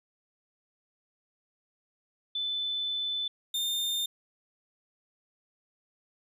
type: tone pair in turn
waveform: sine / 40% pulse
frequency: 3512 / 3619 Hz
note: A7 / A7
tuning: -4 / +48 cents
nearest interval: minor second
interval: 52 cents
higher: second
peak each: -29 / -27 dBFS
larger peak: second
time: 2.35-3.28 / 3.54-4.06 s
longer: first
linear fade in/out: 5 ms
effects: none